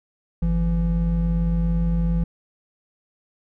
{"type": "tone pair together", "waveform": "triangle", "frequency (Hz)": [50.34, 168.5], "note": ["G1", "E3"], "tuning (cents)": [47, 38], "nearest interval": "octave + major sixth", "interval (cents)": 2091, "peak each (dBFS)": -19, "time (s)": [0.42, 2.24], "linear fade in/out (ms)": 5, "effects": []}